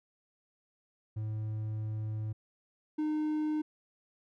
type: tone pair in turn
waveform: triangle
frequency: 108.2 / 306 Hz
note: A2 / D#4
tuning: -29 / -29 cents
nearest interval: octave + tritone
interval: 1800 cents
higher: second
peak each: -31 / -27 dBFS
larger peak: second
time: 1.16-2.33 / 2.98-3.62 s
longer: first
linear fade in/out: 10 ms
effects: none